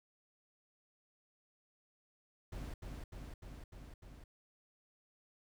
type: noise with echo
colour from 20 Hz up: brown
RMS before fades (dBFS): -44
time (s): 2.52-2.74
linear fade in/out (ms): 5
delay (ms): 300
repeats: 5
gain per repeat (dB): -2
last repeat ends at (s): 4.24
effects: none